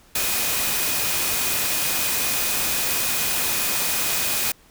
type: tone in noise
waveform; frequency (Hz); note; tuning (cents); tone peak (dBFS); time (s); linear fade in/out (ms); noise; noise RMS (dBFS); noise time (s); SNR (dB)
sine; 2489; D#7; 0; -33; 0.15-4.52; 5; white; -23; 0.15-4.52; -13
effects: pink hiss -54 dBFS RMS until 4.7 s